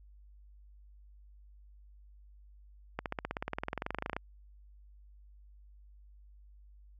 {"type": "accelerating click train", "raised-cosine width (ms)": 0.5, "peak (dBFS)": -19, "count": 25, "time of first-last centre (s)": [2.99, 4.165], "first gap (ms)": 68, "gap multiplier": 0.97, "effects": ["added 50 Hz sine -54 dBFS peak until 6.99 s"]}